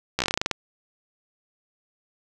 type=slowing click train; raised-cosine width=0.2 ms; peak=-5 dBFS; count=12; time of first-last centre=0.19-0.513 s; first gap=14 ms; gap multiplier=1.14; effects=none